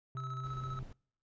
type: tone with vibrato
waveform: triangle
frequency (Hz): 130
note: C3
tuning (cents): -11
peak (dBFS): -37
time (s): 0.15-0.83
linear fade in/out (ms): 2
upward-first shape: sine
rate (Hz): 3.8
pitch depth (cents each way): 15
type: tone with tremolo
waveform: triangle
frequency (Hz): 1296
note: E6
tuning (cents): -30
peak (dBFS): -38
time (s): 0.17-0.79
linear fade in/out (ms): 0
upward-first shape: square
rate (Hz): 15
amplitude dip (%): 50
type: noise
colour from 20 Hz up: brown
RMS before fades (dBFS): -49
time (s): 0.44-0.93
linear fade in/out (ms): 5
effects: noise-tail reverb RT60 0.6 s tail -26 dB re dry + resampled to 16000 Hz